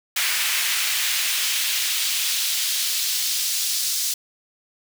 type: noise with high-pass filter sweep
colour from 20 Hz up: pink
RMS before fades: -23 dBFS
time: 0.16-4.14 s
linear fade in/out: 5 ms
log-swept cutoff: 2000 to 5000 Hz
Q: 1.2
effects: none